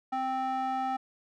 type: tone with band-pass filter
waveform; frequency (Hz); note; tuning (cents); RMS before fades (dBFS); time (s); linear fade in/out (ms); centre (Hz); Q
square; 261.6; C4; 0; -31; 0.12-0.97; 10; 930; 4.4
effects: none